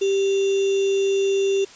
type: tone with sample-and-hold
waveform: sine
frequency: 392 Hz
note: G4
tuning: in tune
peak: -17 dBFS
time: 0.01-1.65 s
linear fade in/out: 10 ms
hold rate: 3150 Hz
effects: white hiss -45 dBFS RMS until 1.75 s + resampled to 16000 Hz